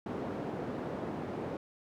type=band-pass noise; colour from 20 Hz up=white; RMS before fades=-38 dBFS; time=0.06-1.57 s; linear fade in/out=2 ms; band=130 to 490 Hz; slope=12 dB/octave; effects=none